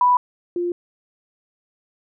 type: tone pair in turn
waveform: sine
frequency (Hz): 987.8 / 350.1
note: B5 / F4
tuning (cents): 0 / +4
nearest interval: octave + tritone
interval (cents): 1796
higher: first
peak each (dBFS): -12 / -20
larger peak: first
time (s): 0.01-0.17 / 0.56-0.72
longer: neither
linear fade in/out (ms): 2
effects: none